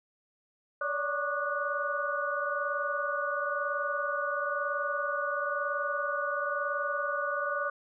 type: tone cluster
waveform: sine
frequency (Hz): 568 / 589 / 1122 / 1199 / 1469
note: C#5 / D5 / C#6 / D6 / F#6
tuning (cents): +42 / +5 / +21 / +36 / -13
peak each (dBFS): -35 / -39 / -39 / -34 / -33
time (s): 0.81-7.7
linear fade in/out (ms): 5
effects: none